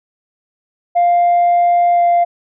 sine tone with pitch glide, 699 to 695 Hz, F5 to F5, +1 to -9 cents, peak -7 dBFS, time 0.95-2.25 s, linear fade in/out 20 ms, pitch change -10 cents, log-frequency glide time 1.94-2.01 s, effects tanh soft clip ceiling -7 dBFS

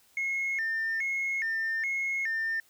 sine tone with vibrato, 1975.5 Hz, B6, in tune, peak -26 dBFS, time 0.17-2.6 s, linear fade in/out 2 ms, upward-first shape square, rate 1.2 Hz, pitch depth 160 cents each way, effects tanh soft clip ceiling -25 dBFS + white hiss -63 dBFS RMS until 2.69 s

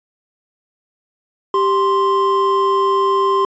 triangle tone pair together, 392 / 1046.5 Hz, G4 / C6, 0 / 0 cents, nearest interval octave + perfect fourth, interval 1700 cents, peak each -14 / -13 dBFS, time 1.54-3.45 s, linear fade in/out 2 ms, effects resampled to 16000 Hz

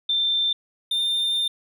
sine / triangle tone pair in turn, 3571 / 3606 Hz, A7 / A7, +25 / +42 cents, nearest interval unison, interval 17 cents, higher second, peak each -19 dBFS, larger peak neither, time 0.09-0.53 / 0.91-1.48 s, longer second, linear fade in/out 5 ms, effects none

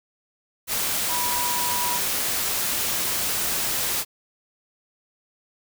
sine tone in noise, 973 Hz, B5, 26 cents flat, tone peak -27 dBFS, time 1.08-2.01 s, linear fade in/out 50 ms, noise white, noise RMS -25 dBFS, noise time 0.67-4.05 s, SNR -5 dB, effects none

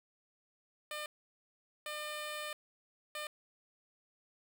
10% pulse tone bursts at uneven times, 602 Hz, D5, 43 cents sharp, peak -31 dBFS, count 3, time 0.91-1.06 / 1.86-2.53 / 3.15-3.27 s, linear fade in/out 2 ms, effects none

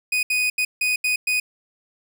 40% pulse tone bursts at uneven times, 2489 Hz, D#7, in tune, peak -18 dBFS, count 6, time 0.12-0.23 / 0.3-0.5 / 0.58-0.65 / 0.81-0.96 / 1.04-1.16 / 1.27-1.4 s, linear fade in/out 5 ms, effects none

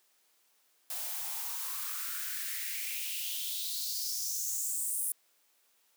blue noise with high-pass filter sweep, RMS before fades -36 dBFS, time 0.9-5.12 s, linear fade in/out 2 ms, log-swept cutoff 620 to 10000 Hz, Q 4.4, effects white hiss -70 dBFS RMS until 5.96 s + high-pass 300 Hz 12 dB/octave

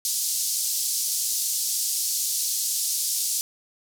pink band-pass noise, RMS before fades -26 dBFS, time 0.05-3.41 s, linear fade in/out 0 ms, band 5000 to 14000 Hz, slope 24 dB/octave, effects none

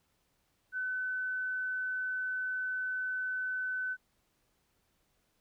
sine tone, 1511 Hz, F#6, 36 cents sharp, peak -32 dBFS, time 0.72-3.97 s, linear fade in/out 50 ms, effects pink hiss -75 dBFS RMS until 5.4 s

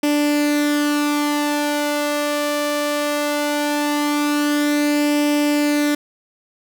sawtooth tone with flanger, 293.7 Hz, D4, in tune, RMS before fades -19 dBFS, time 0.03-5.95 s, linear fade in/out 5 ms, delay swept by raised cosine 0.37 to 1.67 ms, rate 0.19 Hz, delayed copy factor +0.5, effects none

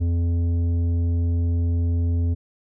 triangle tone with tanh clipping, 85.3 Hz, F2, 40 cents flat, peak -20 dBFS, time 0-2.35 s, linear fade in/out 20 ms, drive 13 dB, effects none

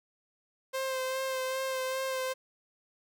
sawtooth tone with vibrato, 524 Hz, C5, 2 cents sharp, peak -27 dBFS, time 0.73-2.34 s, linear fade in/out 20 ms, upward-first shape sine, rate 2.5 Hz, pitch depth 21 cents each way, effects none

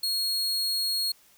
40% pulse tone, 4300 Hz, C8, 47 cents sharp, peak -24 dBFS, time 0.03-1.12 s, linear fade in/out 5 ms, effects white hiss -59 dBFS RMS until 1.37 s

